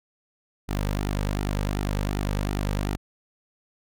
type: tone with flanger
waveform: sawtooth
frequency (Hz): 49.99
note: G1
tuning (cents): +35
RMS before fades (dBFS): -27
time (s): 0.68-2.97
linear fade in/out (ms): 20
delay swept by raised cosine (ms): 1.8 to 2.9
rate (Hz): 2.7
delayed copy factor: -0.5
effects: none